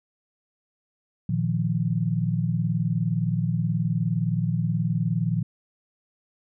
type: chord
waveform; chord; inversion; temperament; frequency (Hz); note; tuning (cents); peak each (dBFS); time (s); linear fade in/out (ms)
sine; Bb suspended fourth; none; equal; 116.54 / 155.56 / 174.61; Bb2 / Eb3 / F3; 0 / 0 / 0; -26; 1.29-5.43; 5
effects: none